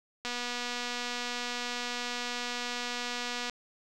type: click train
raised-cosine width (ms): 0.2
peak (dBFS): -18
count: 790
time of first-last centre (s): 0.25-3.497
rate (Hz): 243
effects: none